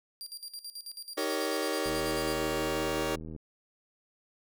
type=tone with tremolo; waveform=sawtooth; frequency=4755 Hz; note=D8; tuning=21 cents sharp; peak=-36 dBFS; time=0.21-2.36 s; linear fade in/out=0 ms; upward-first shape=square; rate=9.2 Hz; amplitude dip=80%
type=chord; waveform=sawtooth; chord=Eb dominant seventh; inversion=none; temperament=just; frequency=311.1 / 388.9 / 466.7 / 560 Hz; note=Eb4 / G4 / Bb4 / Db5; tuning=0 / -14 / +2 / +18 cents; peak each=-31 dBFS; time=1.17-3.16 s; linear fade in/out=10 ms
type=click train; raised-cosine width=3 ms; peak=-30 dBFS; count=120; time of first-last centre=1.86-3.363 s; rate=79.2 Hz
effects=none